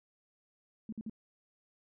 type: tone bursts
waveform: sine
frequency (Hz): 219.5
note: A3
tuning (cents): -4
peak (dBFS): -37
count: 3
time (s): 0.89-1.097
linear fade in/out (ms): 2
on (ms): 35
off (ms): 51
effects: none